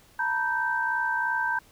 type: tone cluster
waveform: sine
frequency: 901 / 964 / 1561 Hz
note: A5 / B5 / G6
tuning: +41 / -42 / -8 cents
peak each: -31 / -30 / -26 dBFS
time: 0.19-1.59 s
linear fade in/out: 5 ms
effects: pink hiss -57 dBFS RMS until 1.71 s